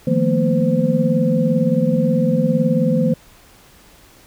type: tone cluster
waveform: sine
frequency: 156.3 / 175.6 / 221.1 / 239.2 / 515 Hz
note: D#3 / F3 / A3 / A#3 / C5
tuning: +8 / +10 / +9 / +45 / -28 cents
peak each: -20 dBFS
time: 0.07-3.14 s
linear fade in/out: 5 ms
effects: pink hiss -48 dBFS RMS until 4.26 s